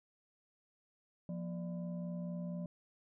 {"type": "tone with frequency modulation", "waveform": "sine", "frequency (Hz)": 175.4, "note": "F3", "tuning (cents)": 8, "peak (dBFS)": -38, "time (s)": [1.29, 2.66], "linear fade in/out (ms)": 2, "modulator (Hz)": 415, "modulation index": 0.59, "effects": []}